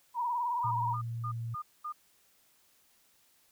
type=tone with vibrato; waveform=sine; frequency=961 Hz; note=B5; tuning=48 cents flat; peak=-29 dBFS; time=0.14-0.97 s; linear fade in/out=50 ms; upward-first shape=sine; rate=19 Hz; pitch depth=69 cents each way
type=tone bursts; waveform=sine; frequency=1216 Hz; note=D#6; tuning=40 cents flat; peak=-35 dBFS; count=5; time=0.63-1.925 s; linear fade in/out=10 ms; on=83 ms; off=220 ms
type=tone with pitch glide; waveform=sine; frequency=116.54 to 115.67 Hz; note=A#2 to A#2; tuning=0 to -13 cents; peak=-34 dBFS; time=0.64-1.55 s; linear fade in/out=10 ms; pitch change=-13 cents; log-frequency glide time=0.81-1.43 s
effects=white hiss -67 dBFS RMS until 3.51 s